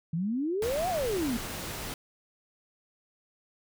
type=exponential two-way sweep; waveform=sine; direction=up then down; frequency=155.56 to 762 to 219.2 Hz; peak=-27 dBFS; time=0.13-1.37 s; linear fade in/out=5 ms; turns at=0.89 s
type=noise; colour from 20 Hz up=pink; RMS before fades=-37 dBFS; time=0.62-1.94 s; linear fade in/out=2 ms
effects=none